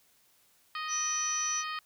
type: harmonic tone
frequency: 622.3 Hz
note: D#5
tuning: in tune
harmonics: 2 / 3 / 4 / 5 / 6 / 7 / 8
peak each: -36 / -41 / -43 / -44 / -51 / -46 / -51 dBFS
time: 0.75-1.79 s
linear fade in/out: 2 ms
type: tone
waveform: sine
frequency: 5920 Hz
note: F#8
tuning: in tune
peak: -30 dBFS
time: 0.88-1.64 s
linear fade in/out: 50 ms
effects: white hiss -66 dBFS RMS until 1.85 s